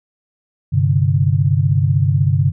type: chord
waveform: sine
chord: G suspended fourth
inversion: none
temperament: equal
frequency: 98 / 130.81 / 146.83 Hz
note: G2 / C3 / D3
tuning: 0 / 0 / 0 cents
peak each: -16 dBFS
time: 0.72-2.52 s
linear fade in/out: 20 ms
effects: none